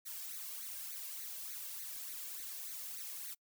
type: noise with flanger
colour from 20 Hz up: blue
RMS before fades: -45 dBFS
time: 0.05-3.35 s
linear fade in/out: 20 ms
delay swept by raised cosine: 0.47 to 1.87 ms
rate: 3.4 Hz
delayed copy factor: +0.8
effects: noise-tail reverb RT60 0.1 s tail -26 dB re dry